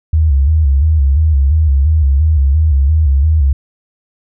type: tone with vibrato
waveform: sine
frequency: 73.42 Hz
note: D2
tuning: in tune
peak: -7 dBFS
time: 0.13-3.53 s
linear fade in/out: 5 ms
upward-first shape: square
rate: 2.9 Hz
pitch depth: 120 cents each way
effects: none